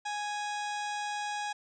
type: harmonic tone with a mistuned harmonic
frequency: 830.6 Hz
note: G#5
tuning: in tune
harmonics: 1 / 2 / 3 / 4 / 5 / 6 / 7 / 8 / 9 / 10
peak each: -34 / -40 / -44 / -46 / -48 / -50 / -51 / -52 / -53 / -54 dBFS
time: 0.05-1.53 s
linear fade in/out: 10 ms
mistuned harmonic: 5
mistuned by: -110 cents
effects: none